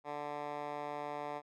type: tone with band-pass filter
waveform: 10% pulse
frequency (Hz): 146.83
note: D3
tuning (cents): 0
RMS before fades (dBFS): -41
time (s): 0.04-1.42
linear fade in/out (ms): 50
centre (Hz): 910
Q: 1.2
effects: none